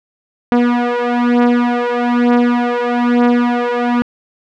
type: beating tone pair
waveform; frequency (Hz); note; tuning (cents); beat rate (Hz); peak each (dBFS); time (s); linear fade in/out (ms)
sawtooth; 241.3 / 242.4; B3 / B3; -40 / -32; 1.1; -10; 0.52-4.02; 0
effects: low-pass 2000 Hz 12 dB/octave